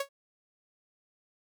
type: tone with exponential decay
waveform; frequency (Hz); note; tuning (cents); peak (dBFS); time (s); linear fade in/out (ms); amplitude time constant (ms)
sawtooth; 554.4; C#5; 0; -23; 0-0.09; 5; 18
effects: none